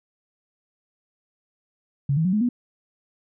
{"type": "tone with pitch steps", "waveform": "sine", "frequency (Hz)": [139.8, 160.59, 184.47, 211.9, 243.4], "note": ["C#3", "E3", "F#3", "G#3", "B3"], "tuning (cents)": [15, -45, -5, 35, -25], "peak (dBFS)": -18, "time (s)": [2.09, 2.49], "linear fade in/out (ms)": 5, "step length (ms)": 80, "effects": []}